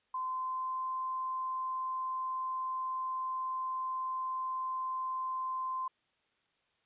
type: tone with pitch glide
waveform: sine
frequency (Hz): 1031 to 1038.2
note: C6 to C6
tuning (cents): -26 to -14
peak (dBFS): -33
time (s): 0.14-5.88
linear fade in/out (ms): 5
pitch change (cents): +12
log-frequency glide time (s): 0.24-0.89
effects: white hiss -75 dBFS RMS until 6.85 s + resampled to 8000 Hz